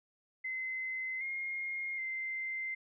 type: tone with pitch steps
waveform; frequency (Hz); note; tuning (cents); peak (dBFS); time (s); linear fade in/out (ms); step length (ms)
sine; 2054 / 2136 / 2081; C7 / C7 / C7; -33 / +35 / -10; -35; 0.44-2.75; 10; 770
effects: none